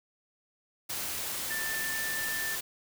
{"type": "tone in noise", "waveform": "sine", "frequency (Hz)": 1774, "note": "A6", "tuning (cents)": 14, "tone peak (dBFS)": -33, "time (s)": [1.5, 2.56], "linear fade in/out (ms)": 10, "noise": "white", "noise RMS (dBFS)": -35, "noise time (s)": [0.89, 2.61], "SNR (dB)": -1, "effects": []}